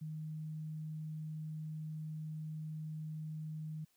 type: tone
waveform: sine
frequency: 155.56 Hz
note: D#3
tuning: in tune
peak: -40 dBFS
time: 0.01-3.85 s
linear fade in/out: 10 ms
effects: white hiss -75 dBFS RMS until 3.96 s